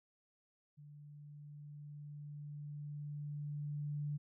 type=tone with level ramp; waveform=sine; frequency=146.83 Hz; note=D3; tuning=in tune; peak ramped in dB=-53 to -36 dBFS; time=0.77-4.18 s; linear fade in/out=20 ms; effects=none